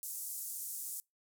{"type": "band-pass noise", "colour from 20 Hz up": "white", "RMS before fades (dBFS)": -42, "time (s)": [0.03, 1], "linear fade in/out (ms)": 0, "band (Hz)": [7100, 15000], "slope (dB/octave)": 24, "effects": ["noise-tail reverb RT60 0.2 s tail -26 dB re dry"]}